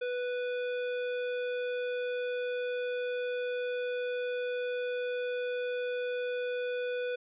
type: tone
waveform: square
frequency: 493.9 Hz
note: B4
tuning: in tune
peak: -32 dBFS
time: 0.01-7.16 s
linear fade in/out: 10 ms
effects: resampled to 8000 Hz